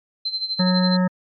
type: tone with tremolo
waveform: sine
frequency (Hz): 4100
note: C8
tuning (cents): -36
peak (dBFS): -20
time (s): 0.25-0.97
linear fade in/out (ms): 5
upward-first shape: sine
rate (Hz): 12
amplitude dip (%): 75
type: harmonic tone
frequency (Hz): 183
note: F#3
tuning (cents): -19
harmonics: 1 / 3 / 5 / 7 / 9 / 10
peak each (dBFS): -16 / -26 / -30 / -33 / -35 / -36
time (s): 0.59-1.08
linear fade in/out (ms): 10
effects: MP3 48 kbps

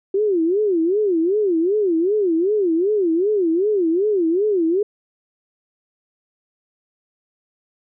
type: tone with vibrato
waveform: sine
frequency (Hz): 372.1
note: F#4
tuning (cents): +10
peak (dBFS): -15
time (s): 0.14-4.83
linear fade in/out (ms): 5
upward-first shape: sine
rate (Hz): 2.6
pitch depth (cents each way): 250
effects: none

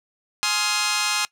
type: chord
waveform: 10% pulse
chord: F minor seventh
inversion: first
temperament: just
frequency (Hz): 838.1 / 1047.7 / 1257.2 / 1396.9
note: Ab5 / C6 / Eb6 / F6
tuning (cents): +16 / +2 / +18 / 0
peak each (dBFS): -19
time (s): 0.43-1.25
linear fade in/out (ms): 0
effects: noise-tail reverb RT60 0.1 s tail -21 dB re dry + low-pass 12000 Hz 12 dB/octave

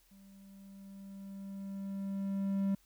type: tone with level ramp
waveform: triangle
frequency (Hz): 196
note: G3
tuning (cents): 0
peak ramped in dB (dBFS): -54 to -26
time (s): 0.11-2.75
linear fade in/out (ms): 5
effects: added 42 Hz sine -69 dBFS peak until 2.85 s + white hiss -69 dBFS RMS until 2.85 s

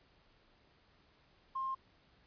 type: tone with hard clipping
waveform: triangle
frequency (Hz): 1061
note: C6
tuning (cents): +24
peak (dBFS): -35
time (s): 1.55-1.75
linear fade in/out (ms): 10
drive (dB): 3
effects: pink hiss -68 dBFS RMS until 2.26 s + resampled to 11025 Hz

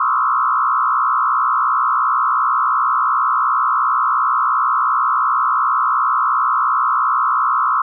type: tone with frequency modulation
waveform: sine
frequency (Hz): 1196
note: D6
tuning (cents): +31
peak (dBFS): -13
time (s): 0-7.82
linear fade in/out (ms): 5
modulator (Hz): 62.8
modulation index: 2.7
effects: none

